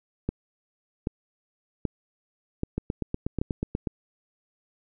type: two click trains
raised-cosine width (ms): 3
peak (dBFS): -14 / -13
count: 10 / 5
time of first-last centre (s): 2.78-3.872 / 0.29-3.415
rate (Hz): 8.24 / 1.28
effects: none